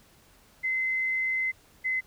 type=tone pair in turn; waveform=sine; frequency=2056 / 2045 Hz; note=C7 / C7; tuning=-31 / -40 cents; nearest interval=unison; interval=9 cents; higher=first; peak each=-25 / -25 dBFS; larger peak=neither; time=0.63-1.52 / 1.84-2.01 s; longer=first; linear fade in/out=20 ms; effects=pink hiss -59 dBFS RMS until 2.06 s